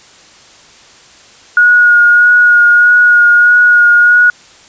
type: tone with vibrato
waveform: sine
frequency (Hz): 1443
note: F#6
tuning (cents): -44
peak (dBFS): -3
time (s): 1.57-4.3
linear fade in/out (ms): 2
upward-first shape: sine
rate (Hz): 1.6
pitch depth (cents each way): 16
effects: white hiss -40 dBFS RMS until 4.68 s + resampled to 16000 Hz

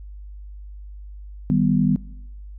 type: chord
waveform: sine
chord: Eb augmented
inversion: none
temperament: equal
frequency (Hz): 155.56 / 196 / 246.9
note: Eb3 / G3 / B3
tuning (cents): 0 / 0 / 0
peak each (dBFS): -20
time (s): 1.5-1.96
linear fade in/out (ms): 0
effects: noise-tail reverb RT60 0.8 s tail -20 dB re dry + added 50 Hz sine -35 dBFS peak until 2.58 s

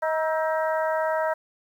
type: harmonic tone with a mistuned harmonic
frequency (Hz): 316.1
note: D#4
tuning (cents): +27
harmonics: 2 / 3 / 4 / 5 / 6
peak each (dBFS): -24 / -28 / -33 / -33 / -37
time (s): 0.02-1.34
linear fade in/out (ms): 10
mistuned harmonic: 4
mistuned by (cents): +63
effects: 9-bit

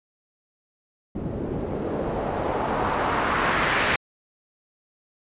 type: noise with low-pass filter sweep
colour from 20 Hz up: white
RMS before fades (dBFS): -25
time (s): 1.15-3.96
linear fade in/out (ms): 5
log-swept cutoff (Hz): 290 to 2100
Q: 1.3
effects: resampled to 8000 Hz

